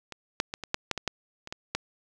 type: clicks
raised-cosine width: 0.2 ms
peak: -21 / -7 / -16 / -19 / -8 / -9 / -15 / -10 / -23 / -17 / -10 dBFS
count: 11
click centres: 0.123 / 0.401 / 0.539 / 0.637 / 0.744 / 0.913 / 0.977 / 1.077 / 1.474 / 1.525 / 1.75 s
effects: none